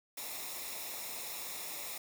white noise with comb filter, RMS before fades -42 dBFS, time 0.17-1.98 s, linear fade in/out 5 ms, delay 0.65 ms, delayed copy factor -0.65, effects none

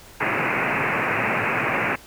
white band-pass noise, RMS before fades -23 dBFS, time 0.2-1.96 s, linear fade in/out 10 ms, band 100 to 2600 Hz, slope 96 dB/octave, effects pink hiss -46 dBFS RMS until 2.06 s

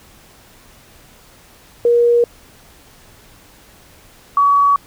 sine tone pair in turn, 475 / 1132.6 Hz, A#4 / C#6, +33 / +37 cents, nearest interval octave + minor third, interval 1504 cents, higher second, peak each -9 dBFS, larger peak neither, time 1.85-2.24 / 4.37-4.76 s, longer neither, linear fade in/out 2 ms, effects pink hiss -46 dBFS RMS until 4.86 s

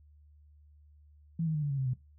sine tone with pitch steps, 164.81 / 157.82 / 151.13 / 144.72 / 138.59 / 132.71 / 127.09 Hz, E3 / D#3 / D3 / D3 / C#3 / C3 / C3, 0 / +25 / +50 / -25 / 0 / +25 / -50 cents, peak -28 dBFS, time 1.39-1.936 s, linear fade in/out 5 ms, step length 78 ms, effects noise-tail reverb RT60 0.2 s tail -17 dB re dry + added 74 Hz sine -56 dBFS peak until 2.18 s

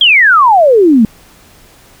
sine exponential sweep, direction down, 3322 to 207.9 Hz, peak -3 dBFS, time 0.01-1.05 s, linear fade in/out 2 ms, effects pink hiss -42 dBFS RMS until 2 s

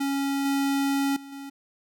square tone with level steps, 277 Hz, C#4, 1 cent flat, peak -25 / -23 / -41 / -37 dBFS, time 0-1.5 s, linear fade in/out 10 ms, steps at 0.45 / 1.16 / 1.32 s, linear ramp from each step 5 ms, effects none

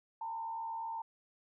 sine tone with frequency modulation, 908 Hz, A#5, 46 cents flat, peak -37 dBFS, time 0.21-1.02 s, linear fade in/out 5 ms, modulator 76.4 Hz, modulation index 0.47, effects none

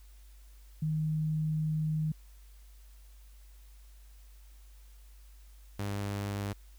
sine / sawtooth tone pair in turn, 155.56 / 100.92 Hz, D#3 / G#2, 0 / -49 cents, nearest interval perfect fifth, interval 749 cents, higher first, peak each -28 / -29 dBFS, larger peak first, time 0.82-2.12 / 5.79-6.53 s, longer first, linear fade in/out 5 ms, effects added 50 Hz sine -51 dBFS peak until 6.78 s + white hiss -65 dBFS RMS until 6.78 s

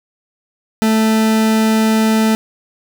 40% pulse tone, 220 Hz, A3, in tune, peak -10 dBFS, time 0.82-2.35 s, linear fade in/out 0 ms, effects 7-bit

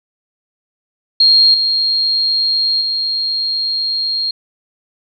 sine tone with level steps, 4236 Hz, C8, 21 cents sharp, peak -6 / -12 / -15 dBFS, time 1.2-4.31 s, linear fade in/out 5 ms, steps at 1.54 / 2.81 s, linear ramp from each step 2 ms, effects none

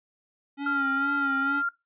square tone with vibrato, 277.2 Hz, C#4, in tune, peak -30 dBFS, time 0.57-1.63 s, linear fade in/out 50 ms, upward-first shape sine, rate 2.2 Hz, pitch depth 52 cents each way
sine tone, 1391 Hz, F6, 7 cents flat, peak -24 dBFS, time 0.66-1.69 s, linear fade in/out 5 ms
effects noise-tail reverb RT60 0.2 s tail -20 dB re dry + resampled to 8000 Hz

